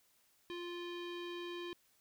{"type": "tone with low-pass filter", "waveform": "square", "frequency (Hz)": 349.2, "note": "F4", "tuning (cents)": 0, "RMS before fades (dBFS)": -44, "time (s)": [0.5, 1.73], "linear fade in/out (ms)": 0, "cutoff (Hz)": 3400, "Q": 3.1, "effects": ["white hiss -72 dBFS RMS until 2 s"]}